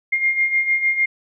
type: beating tone pair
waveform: sine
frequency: 2117 / 2123.6 Hz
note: C7 / C7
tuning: +20 / +25 cents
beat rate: 6.6 Hz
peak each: -23 / -17 dBFS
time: 0.12-1.06 s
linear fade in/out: 10 ms
effects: none